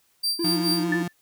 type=tone with tremolo; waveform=40% pulse; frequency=4700 Hz; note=D8; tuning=1 cent sharp; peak=-20 dBFS; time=0.23-0.84 s; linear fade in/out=10 ms; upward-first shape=sine; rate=4.7 Hz; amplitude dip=80%
type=tone with vibrato; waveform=triangle; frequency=323.3 Hz; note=E4; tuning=34 cents flat; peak=-22 dBFS; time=0.39-1.03 s; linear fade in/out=5 ms; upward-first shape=triangle; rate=8.9 Hz; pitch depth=120 cents each way
type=tone; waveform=35% pulse; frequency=174.61 Hz; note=F3; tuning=in tune; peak=-25 dBFS; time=0.44-1.08 s; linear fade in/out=5 ms
type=tone with exponential decay; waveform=sine; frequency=1760 Hz; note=A6; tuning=in tune; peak=-20 dBFS; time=0.92-1.13 s; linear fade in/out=5 ms; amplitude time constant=45 ms
effects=white hiss -65 dBFS RMS until 1.21 s